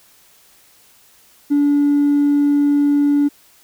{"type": "tone with hard clipping", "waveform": "sine", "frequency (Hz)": 288.1, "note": "D4", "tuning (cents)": -33, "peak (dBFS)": -12, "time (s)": [1.5, 3.29], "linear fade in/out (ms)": 20, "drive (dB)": 1, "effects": ["white hiss -51 dBFS RMS until 3.63 s"]}